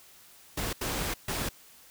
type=noise bursts at uneven times; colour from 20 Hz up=pink; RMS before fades=-32 dBFS; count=3; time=0.57-0.73 / 0.81-1.14 / 1.28-1.49 s; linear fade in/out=5 ms; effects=white hiss -55 dBFS RMS until 1.9 s

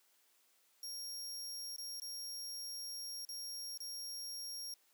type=tone with dropouts; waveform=sawtooth; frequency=5580 Hz; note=F8; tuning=2 cents flat; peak=-40 dBFS; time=0.83-4.74 s; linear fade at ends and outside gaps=2 ms; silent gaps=1.763-1.782 / 2-2.019 / 3.251-3.289 / 3.776-3.803 s; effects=white hiss -72 dBFS RMS until 4.93 s + high-pass 300 Hz 12 dB/octave

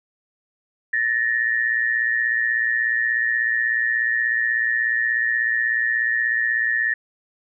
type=tone pair together; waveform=sine; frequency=1749.5 / 1866 Hz; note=A6 / A#6; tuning=-10 / +1 cents; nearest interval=minor second; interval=111 cents; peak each=-21 dBFS; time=0.93-6.94 s; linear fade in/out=5 ms; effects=none

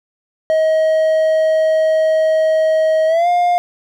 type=tone with pitch glide; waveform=triangle; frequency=633 to 706.4 Hz; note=D#5 to F5; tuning=+30 to +20 cents; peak=-9 dBFS; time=0.5-3.58 s; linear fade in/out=0 ms; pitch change=+190 cents; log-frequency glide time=3.07-3.28 s; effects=none

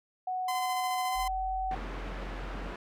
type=tone with pitch glide; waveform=sine; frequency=740 to 756.4 Hz; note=F#5 to F#5; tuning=0 to +38 cents; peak=-30 dBFS; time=0.27-1.75 s; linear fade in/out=5 ms; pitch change=+38 cents; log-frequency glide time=1.06-1.16 s
type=tone with tremolo; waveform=sawtooth; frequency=1027 Hz; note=C6; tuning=33 cents flat; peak=-28 dBFS; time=0.48-1.28 s; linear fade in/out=5 ms; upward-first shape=square; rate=14 Hz; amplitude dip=25%
type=tone; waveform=sine; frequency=45 Hz; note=F#1; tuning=47 cents flat; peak=-37 dBFS; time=1.14-2.75 s; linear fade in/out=50 ms
type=band-pass noise; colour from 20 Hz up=pink; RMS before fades=-42 dBFS; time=1.71-2.76 s; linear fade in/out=2 ms; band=130 to 2100 Hz; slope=12 dB/octave
effects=none

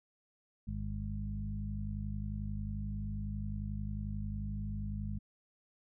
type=harmonic tone with a mistuned harmonic; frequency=51.5 Hz; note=G#1; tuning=14 cents flat; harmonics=1 / 2 / 3 / 4; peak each=-39 / -40 / -46 / -42 dBFS; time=0.67-5.19 s; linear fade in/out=10 ms; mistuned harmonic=1; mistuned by=+21 cents; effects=none

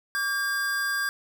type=tone pair together; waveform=square; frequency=1152 / 1608 Hz; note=D6 / G6; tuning=-34 / +44 cents; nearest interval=tritone; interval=578 cents; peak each=-36 / -26 dBFS; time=0.15-1.09 s; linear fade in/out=0 ms; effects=none

